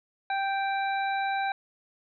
harmonic tone, 784 Hz, G5, in tune, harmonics 1 / 2 / 3 / 5, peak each -27 / -33 / -37 / -41 dBFS, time 0.3-1.52 s, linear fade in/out 2 ms, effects none

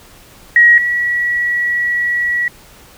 sine tone pair in turn, 1900 / 1931 Hz, A#6 / B6, +33 / -39 cents, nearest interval unison, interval 28 cents, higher second, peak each -4 / -13 dBFS, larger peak first, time 0.56-0.78 / 0.78-2.48 s, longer second, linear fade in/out 2 ms, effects pink hiss -42 dBFS RMS until 2.97 s

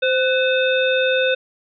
harmonic tone with a mistuned harmonic, 519 Hz, C5, 14 cents flat, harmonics 1 / 3 / 5 / 7, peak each -17 / -22 / -24 / -25 dBFS, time 0.02-1.35 s, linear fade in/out 10 ms, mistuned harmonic 3, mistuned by -65 cents, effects none

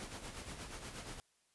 pink noise with tremolo, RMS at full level -45 dBFS, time 0-1.2 s, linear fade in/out 0 ms, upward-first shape sine, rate 8.4 Hz, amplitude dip 55%, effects white hiss -75 dBFS RMS until 1.54 s + resampled to 24000 Hz

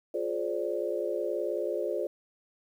sine chord, D half-diminished seventh, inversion first, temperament just, 352.4 / 422.9 / 528.6 / 587.3 Hz, F4 / Ab4 / C5 / D5, +16 / +31 / +18 / 0 cents, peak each -34 dBFS, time 0.14-2.07 s, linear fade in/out 5 ms, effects 10-bit

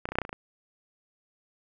clicks, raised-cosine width 0.5 ms, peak -16 / -17 / -19 / -15 / -6 / -16 / -22 / -24 / -21 dBFS, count 9, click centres 0.055 / 0.089 / 0.12 / 0.155 / 0.186 / 0.217 / 0.251 / 0.293 / 0.329 s, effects none

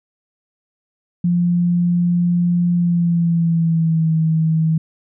sine tone with pitch glide, 174.61 to 160.12 Hz, F3 to D#3, 0 to +50 cents, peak -13 dBFS, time 1.24-4.78 s, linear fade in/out 5 ms, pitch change -150 cents, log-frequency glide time 2.74-4.13 s, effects none

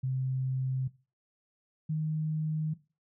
sine tone pair in turn, 130.81 / 155.56 Hz, C3 / D#3, 0 / 0 cents, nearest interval minor third, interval 300 cents, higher second, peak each -28 dBFS, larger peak neither, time 0.03-0.88 / 1.89-2.74 s, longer neither, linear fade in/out 10 ms, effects noise-tail reverb RT60 0.3 s tail -17 dB re dry

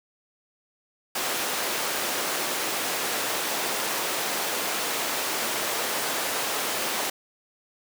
pink high-pass noise, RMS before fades -28 dBFS, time 1.15-7.1 s, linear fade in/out 5 ms, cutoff 420 Hz, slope 12 dB/octave, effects none

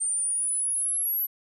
sine exponential sweep, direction up, 8840 to 11840 Hz, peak -24 dBFS, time 0-1.27 s, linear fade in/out 20 ms, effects none

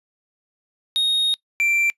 triangle tone pair in turn, 3729 / 2353 Hz, A#7 / D7, 0 / +3 cents, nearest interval minor sixth, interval 797 cents, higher first, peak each -15 / -15 dBFS, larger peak neither, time 0.96-1.34 / 1.6-1.9 s, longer first, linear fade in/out 0 ms, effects noise-tail reverb RT60 0.1 s tail -24 dB re dry + resampled to 32000 Hz

